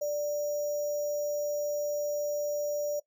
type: tone with sample-and-hold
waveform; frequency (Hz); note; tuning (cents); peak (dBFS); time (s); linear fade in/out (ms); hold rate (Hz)
sine; 587.3; D5; 0; -28; 0.01-3; 10; 6300
effects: noise-tail reverb RT60 0.1 s tail -20 dB re dry